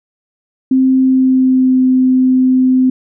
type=tone with pitch glide; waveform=sine; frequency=261.6 to 257.4 Hz; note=C4 to C4; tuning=0 to -28 cents; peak=-7 dBFS; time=0.71-2.9 s; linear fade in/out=5 ms; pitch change=-28 cents; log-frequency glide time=0.99-1.81 s; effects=none